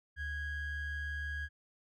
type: ring-modulated tone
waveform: triangle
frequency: 790 Hz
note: G5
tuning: 13 cents sharp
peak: -31 dBFS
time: 0.16-1.49 s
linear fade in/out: 50 ms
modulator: 863 Hz
effects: none